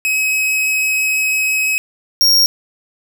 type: tone pair in turn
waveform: 45% pulse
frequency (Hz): 2551 / 5573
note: D#7 / F8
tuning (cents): +43 / -5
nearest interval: octave + major second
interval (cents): 1352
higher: second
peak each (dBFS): -14 / -9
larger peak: second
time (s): 0.05-1.78 / 2.21-2.46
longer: first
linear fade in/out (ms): 0
effects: none